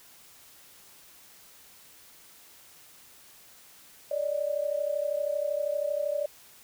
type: tone pair together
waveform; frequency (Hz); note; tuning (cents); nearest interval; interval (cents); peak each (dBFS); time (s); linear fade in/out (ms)
sine; 574.3 / 607; D5 / D#5; -39 / -43; minor second; 96; -29 / -30; 4.11-6.26; 5
effects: white hiss -54 dBFS RMS until 6.63 s